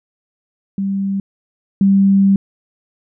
sine tone pair in turn, 196 / 196 Hz, G3 / G3, 0 / 0 cents, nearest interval unison, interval 0 cents, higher neither, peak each -16 / -8 dBFS, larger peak second, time 0.78-1.2 / 1.81-2.36 s, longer second, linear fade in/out 2 ms, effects none

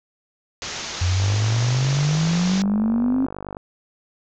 white low-pass noise, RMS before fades -31 dBFS, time 0.62-2.62 s, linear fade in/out 0 ms, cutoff 6900 Hz, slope 96 dB/octave
sine exponential sweep, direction up, 87.31 to 270 Hz, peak -17 dBFS, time 1.01-3.26 s, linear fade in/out 5 ms
click train, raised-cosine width 1 ms, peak -18 dBFS, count 118, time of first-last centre 1.2-3.568 s, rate 49.4 Hz
effects none

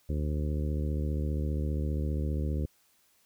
harmonic tone, 75 Hz, D2, 37 cents sharp, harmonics 1 / 2 / 3 / 4 / 5 / 6 / 7, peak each -29 / -35 / -39 / -41 / -43 / -45 / -46 dBFS, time 0.09-2.66 s, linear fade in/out 5 ms, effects white hiss -67 dBFS RMS until 3.25 s

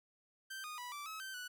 sawtooth tone with pitch steps, 1560 / 1231 / 981 / 1166 / 1286 / 1550 / 1479 Hz, G6 / D#6 / B5 / D6 / E6 / G6 / F#6, -9 / -19 / -12 / -13 / -43 / -20 / -1 cents, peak -40 dBFS, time 0.5-1.48 s, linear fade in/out 10 ms, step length 140 ms, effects none

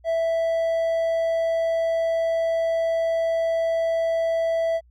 triangle tone, 659.3 Hz, E5, in tune, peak -18 dBFS, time 0.04-4.81 s, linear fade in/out 50 ms, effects added 60 Hz sine -52 dBFS peak until 4.9 s

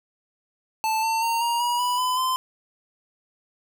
square tone with pitch steps, 880 / 900 / 920.6 / 941.5 / 963 / 984.9 / 1007.4 / 1030.3 Hz, A5 / A5 / A#5 / A#5 / B5 / B5 / B5 / C6, 0 / +39 / -22 / +17 / -44 / -5 / +34 / -27 cents, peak -22 dBFS, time 0.84-2.36 s, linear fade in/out 0 ms, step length 190 ms, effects none

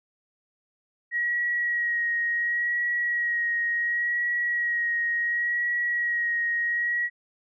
sine tone with vibrato, 1900 Hz, A#6, 33 cents sharp, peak -23 dBFS, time 1.11-7.1 s, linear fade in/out 50 ms, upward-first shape sine, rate 0.7 Hz, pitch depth 19 cents each way, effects none

